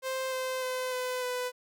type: tone with pitch steps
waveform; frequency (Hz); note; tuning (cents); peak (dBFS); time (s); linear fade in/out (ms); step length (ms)
sawtooth; 523.3 / 517 / 510.8 / 504.6 / 498.5; C5 / C5 / C5 / B4 / B4; 0 / -21 / -42 / +37 / +16; -27; 0.02-1.52; 50; 300
effects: none